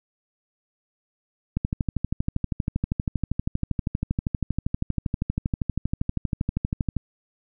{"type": "click train", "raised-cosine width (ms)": 5, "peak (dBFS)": -11, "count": 69, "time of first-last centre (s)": [1.57, 6.967], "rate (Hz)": 12.6, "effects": []}